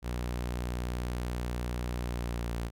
sawtooth tone with pitch glide, 60.6 to 58.33 Hz, B1 to A#1, -32 to +2 cents, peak -28 dBFS, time 0.02-2.71 s, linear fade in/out 50 ms, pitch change -66 cents, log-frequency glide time 2-2.53 s, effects none

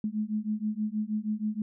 sine beating tone pair, 210.4 / 216.7 Hz, G#3 / A3, +23 / -26 cents, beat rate 6.3 Hz, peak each -31 / -31 dBFS, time 0.04-1.62 s, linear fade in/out 2 ms, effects none

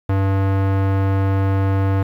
square tone with low-pass filter, 97.1 Hz, G2, 16 cents flat, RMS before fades -17 dBFS, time 0.09-2.03 s, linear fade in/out 5 ms, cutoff 1500 Hz, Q 0.82, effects 8-bit

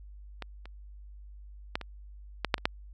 clicks, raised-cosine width 0.3 ms, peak -21 / -30 / -13 / -23 / -11 / -6 / -26 / -8 dBFS, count 8, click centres 0.423 / 0.656 / 1.755 / 1.813 / 2.447 / 2.542 / 2.581 / 2.655 s, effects added 50 Hz sine -45 dBFS peak until 2.93 s

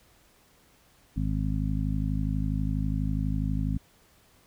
harmonic tone, 52.2 Hz, G#1, 10 cents sharp, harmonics 1 / 2 / 3 / 4 / 5, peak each -29 / -32 / -31 / -35 / -34 dBFS, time 1.16-3.78 s, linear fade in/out 10 ms, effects pink hiss -61 dBFS RMS until 4.46 s

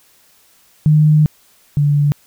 sine tone pair in turn, 152.6 / 145.22 Hz, D#3 / D3, -33 / -19 cents, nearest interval minor second, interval 86 cents, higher first, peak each -7 / -10 dBFS, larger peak first, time 0.86-1.26 / 1.77-2.12 s, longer first, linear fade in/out 0 ms, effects white hiss -52 dBFS RMS until 2.26 s

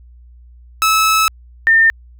sawtooth / sine tone pair in turn, 1300 / 1809.1 Hz, E6 / A6, -24 / +48 cents, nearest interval tritone, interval 572 cents, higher second, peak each -7 / -7 dBFS, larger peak neither, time 0.82-1.28 / 1.67-1.9 s, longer first, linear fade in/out 0 ms, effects added 60 Hz sine -39 dBFS peak until 2.19 s

